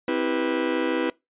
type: chord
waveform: 45% pulse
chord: C major seventh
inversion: none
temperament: just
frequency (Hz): 261.6 / 327 / 392.4 / 490.5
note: C4 / E4 / G4 / B4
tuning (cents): 0 / -14 / +2 / -12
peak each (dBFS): -29 / -26 / -32 / -27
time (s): 0.08-1.1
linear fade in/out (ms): 2
effects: noise-tail reverb RT60 0.2 s tail -22 dB re dry + resampled to 8000 Hz